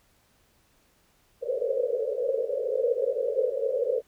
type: band-pass noise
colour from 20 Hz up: pink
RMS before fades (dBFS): -27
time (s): 1.41-4.02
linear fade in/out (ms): 50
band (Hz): 450 to 550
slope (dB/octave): 96
effects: pink hiss -65 dBFS RMS until 4.07 s